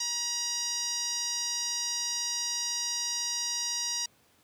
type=tone with band-pass filter; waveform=sawtooth; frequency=954 Hz; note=A#5; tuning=40 cents sharp; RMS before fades=-32 dBFS; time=0-4.06 s; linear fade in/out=5 ms; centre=5400 Hz; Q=6.1; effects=pink hiss -64 dBFS RMS until 4.43 s + high-pass 100 Hz 12 dB/octave